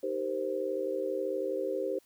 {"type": "chord", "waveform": "sine", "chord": "C minor seventh", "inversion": "first", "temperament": "just", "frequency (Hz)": [314, 392.4, 470.9, 523.3], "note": ["Eb4", "G4", "Bb4", "C5"], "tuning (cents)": [16, 2, 18, 0], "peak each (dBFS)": [-39, -34, -39, -33], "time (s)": [0.03, 1.99], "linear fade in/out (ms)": 5, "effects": ["white hiss -66 dBFS RMS until 2.05 s"]}